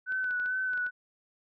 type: tone with vibrato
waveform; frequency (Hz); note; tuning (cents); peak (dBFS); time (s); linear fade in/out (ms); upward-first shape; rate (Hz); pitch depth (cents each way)
sine; 1500; F#6; +23; -28; 0.06-0.91; 50; sine; 2.3; 30
type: clicks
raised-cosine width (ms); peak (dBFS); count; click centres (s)
0.3; -33; 8; 0.122 / 0.243 / 0.309 / 0.399 / 0.46 / 0.734 / 0.776 / 0.865
effects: none